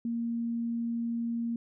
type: tone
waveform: sine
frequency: 233.1 Hz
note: A#3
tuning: in tune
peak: -29 dBFS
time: 0.05-1.56 s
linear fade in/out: 2 ms
effects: none